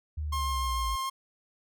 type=linear sweep; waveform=sine; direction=down; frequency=77.78 to 54 Hz; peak=-30 dBFS; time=0.17-0.96 s; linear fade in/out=10 ms
type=tone with vibrato; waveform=45% pulse; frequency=1064 Hz; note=C6; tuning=29 cents sharp; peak=-30 dBFS; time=0.32-1.1 s; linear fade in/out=10 ms; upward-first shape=sine; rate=6.9 Hz; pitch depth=8 cents each way
effects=none